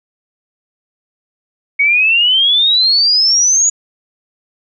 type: exponential sweep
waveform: sine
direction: up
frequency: 2217 to 6860 Hz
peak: -8 dBFS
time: 1.79-3.7 s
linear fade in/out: 10 ms
effects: none